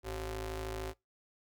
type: ring-modulated tone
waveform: sawtooth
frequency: 162.4 Hz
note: E3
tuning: 26 cents flat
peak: -30 dBFS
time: 0.03-0.94 s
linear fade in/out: 50 ms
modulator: 217 Hz
effects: noise-tail reverb RT60 0.2 s tail -24 dB re dry + Opus 48 kbps